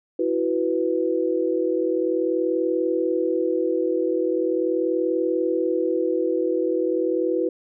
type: chord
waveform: sine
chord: E suspended second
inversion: none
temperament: equal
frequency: 329.6 / 370 / 493.9 Hz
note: E4 / F#4 / B4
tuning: 0 / 0 / 0 cents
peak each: -24 dBFS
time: 0.19-7.49 s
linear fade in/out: 5 ms
effects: none